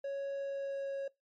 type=tone with pitch glide; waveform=triangle; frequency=554.4 to 549.9 Hz; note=C#5 to C#5; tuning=0 to -14 cents; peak=-33 dBFS; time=0.04-1.08 s; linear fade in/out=5 ms; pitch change=-14 cents; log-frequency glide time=0.35-0.95 s; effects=noise-tail reverb RT60 0.2 s tail -23 dB re dry + MP3 32 kbps